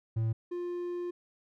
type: tone pair in turn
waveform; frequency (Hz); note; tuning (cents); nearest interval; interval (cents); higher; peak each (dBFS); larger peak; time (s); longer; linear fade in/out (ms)
triangle; 112.1 / 351.9; A2 / F4; +33 / +13; octave + minor sixth; 1980; second; -25 / -31; first; 0.16-0.33 / 0.51-1.11; second; 10
effects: none